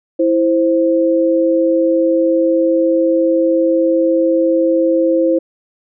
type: tone pair together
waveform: sine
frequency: 329.6 / 524 Hz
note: E4 / C5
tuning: 0 / +2 cents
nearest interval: minor sixth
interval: 802 cents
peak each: -13 dBFS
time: 0.19-5.39 s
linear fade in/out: 10 ms
effects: none